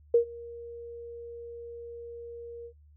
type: tone with ADSR envelope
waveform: sine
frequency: 470 Hz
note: A#4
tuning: 14 cents sharp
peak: -15 dBFS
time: 0.14-2.73 s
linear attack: 5 ms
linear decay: 100 ms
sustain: -24 dB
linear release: 75 ms
effects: noise-tail reverb RT60 0.1 s tail -22 dB re dry + added 74 Hz sine -54 dBFS peak until 2.96 s